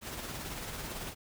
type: noise with tremolo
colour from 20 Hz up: pink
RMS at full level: -39 dBFS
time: 0.01-1.15 s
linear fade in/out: 50 ms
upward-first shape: sine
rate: 18 Hz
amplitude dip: 35%
effects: none